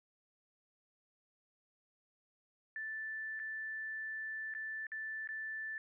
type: tone with dropouts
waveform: sine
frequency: 1760 Hz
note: A6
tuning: in tune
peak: -39 dBFS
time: 2.76-5.78 s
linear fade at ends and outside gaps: 1 ms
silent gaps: 3.393-3.398 / 4.539-4.549 / 4.868-4.918 / 5.274-5.289 s
effects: none